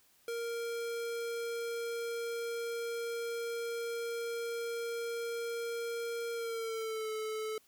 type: tone with pitch glide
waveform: square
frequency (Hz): 466.2 to 435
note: A#4 to A4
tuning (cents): 0 to -20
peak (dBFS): -36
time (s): 0.28-7.58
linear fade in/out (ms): 2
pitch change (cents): -120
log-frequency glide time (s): 6.33-7.1
effects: white hiss -67 dBFS RMS until 7.67 s